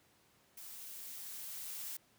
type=noise with level ramp; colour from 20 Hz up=blue; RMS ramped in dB=-50 to -43 dBFS; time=0.57-1.97 s; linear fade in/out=5 ms; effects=pink hiss -69 dBFS RMS until 2.18 s + high-pass 100 Hz 12 dB/octave